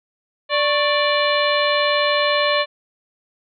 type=harmonic tone with a mistuned harmonic; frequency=587.3 Hz; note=D5; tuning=in tune; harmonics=1 / 2 / 3 / 4 / 5 / 6 / 7; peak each=-19 / -22 / -24 / -25 / -26 / -27 / -27 dBFS; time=0.49-2.66 s; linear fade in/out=50 ms; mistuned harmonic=2; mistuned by=-110 cents; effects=none